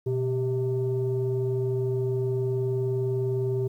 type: tone pair together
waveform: sine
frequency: 123.47 / 390 Hz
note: B2 / G4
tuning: 0 / -9 cents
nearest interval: octave + minor sixth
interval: 1991 cents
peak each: -25 dBFS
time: 0.06-3.68 s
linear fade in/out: 10 ms
effects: tanh soft clip ceiling -19 dBFS + 10-bit